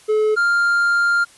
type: tone pair in turn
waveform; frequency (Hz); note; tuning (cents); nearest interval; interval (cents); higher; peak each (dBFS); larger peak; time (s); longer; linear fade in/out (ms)
triangle; 429.8 / 1398; A4 / F6; -41 / +1; octave + minor sixth; 2042; second; -12; neither; 0.08-0.36 / 0.36-1.25; second; 20
effects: white hiss -48 dBFS RMS until 1.37 s + resampled to 24000 Hz